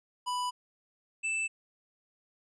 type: tone pair in turn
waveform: square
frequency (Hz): 990 / 2643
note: B5 / E7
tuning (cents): +4 / +4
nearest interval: octave + perfect fourth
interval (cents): 1700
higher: second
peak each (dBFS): -31 / -30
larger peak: second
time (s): 0.26-0.51 / 1.23-1.48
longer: neither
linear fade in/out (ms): 20
effects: resampled to 24000 Hz